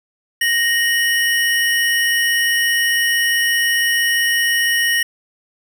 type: tone pair together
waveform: square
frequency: 1864.7 / 2960 Hz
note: A#6 / F#7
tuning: 0 / 0 cents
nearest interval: minor sixth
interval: 800 cents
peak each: -16 / -21 dBFS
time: 0.41-5.03 s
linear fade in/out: 5 ms
effects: none

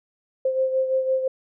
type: beating tone pair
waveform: sine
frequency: 523.3 / 529.2 Hz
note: C5 / C5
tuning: 0 / +20 cents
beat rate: 5.9 Hz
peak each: -20 / -28 dBFS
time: 0.45-1.28 s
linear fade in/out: 5 ms
effects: none

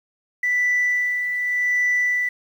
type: tone with tremolo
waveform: sine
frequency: 1977 Hz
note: B6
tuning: 1 cent sharp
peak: -15 dBFS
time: 0.43-2.29 s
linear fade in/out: 5 ms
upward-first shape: sine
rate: 0.86 Hz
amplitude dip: 50%
effects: tanh soft clip ceiling -14 dBFS + 8-bit

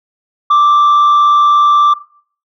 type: tone with frequency modulation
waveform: sine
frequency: 1174.7 Hz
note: D6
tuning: in tune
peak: -3 dBFS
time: 0.5-1.94 s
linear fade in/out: 10 ms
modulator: 96.5 Hz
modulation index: 0.3
effects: noise-tail reverb RT60 0.5 s tail -19 dB re dry + tanh soft clip ceiling -5 dBFS

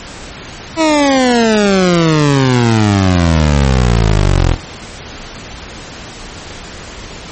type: exponential sweep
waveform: 20% pulse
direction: down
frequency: 329.6 to 41.19 Hz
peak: -3 dBFS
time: 0.76-4.57 s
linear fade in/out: 50 ms
effects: pink hiss -29 dBFS RMS until 7.31 s + MP3 32 kbps

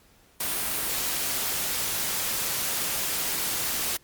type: noise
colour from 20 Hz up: white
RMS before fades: -28 dBFS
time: 0.4-3.97 s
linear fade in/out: 5 ms
effects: pink hiss -59 dBFS RMS until 4.03 s + Opus 48 kbps

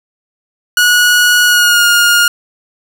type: tone with pitch glide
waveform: sawtooth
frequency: 1458 to 1421.4 Hz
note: F#6 to F6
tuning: -26 to +30 cents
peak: -3 dBFS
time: 0.77-2.28 s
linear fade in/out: 2 ms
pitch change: -44 cents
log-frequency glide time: 1.46-1.85 s
effects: none

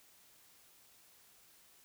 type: silence
effects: white hiss -64 dBFS RMS until 1.84 s

